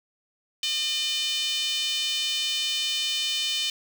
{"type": "tone with high-pass filter", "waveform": "5% pulse", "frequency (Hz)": 605, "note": "D#5", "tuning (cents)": -49, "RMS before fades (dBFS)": -27, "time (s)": [0.63, 3.7], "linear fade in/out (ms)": 2, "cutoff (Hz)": 3100, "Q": 4, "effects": []}